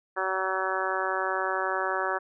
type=harmonic tone; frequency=189 Hz; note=F#3; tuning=37 cents sharp; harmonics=2 / 3 / 4 / 5 / 6 / 7 / 8 / 9; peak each=-34 / -34 / -34 / -34 / -34 / -34 / -34 / -34 dBFS; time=0.16-2.19 s; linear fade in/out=20 ms; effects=none